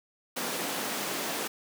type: high-pass noise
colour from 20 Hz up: pink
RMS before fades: -33 dBFS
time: 0.36-1.48 s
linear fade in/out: 10 ms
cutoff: 210 Hz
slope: 24 dB/octave
effects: none